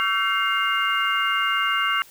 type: tone cluster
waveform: sine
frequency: 1137 / 1348 / 1544 / 2122 / 2813 Hz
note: C#6 / E6 / G6 / C7 / F7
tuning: +44 / +38 / -27 / +24 / +12 cents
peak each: -26 dBFS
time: 0-2.02 s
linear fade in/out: 0 ms
effects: white hiss -49 dBFS RMS until 2.1 s